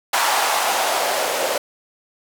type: noise with band-pass filter sweep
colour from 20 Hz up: blue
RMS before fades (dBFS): -20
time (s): 0.13-1.58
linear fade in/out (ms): 5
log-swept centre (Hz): 910 to 530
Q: 2.6
effects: none